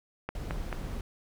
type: click train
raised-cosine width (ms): 0.5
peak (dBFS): -18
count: 3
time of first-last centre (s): 0.29-0.728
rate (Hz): 4.57
type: noise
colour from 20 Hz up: brown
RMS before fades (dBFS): -36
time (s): 0.35-1.01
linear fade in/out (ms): 2
effects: none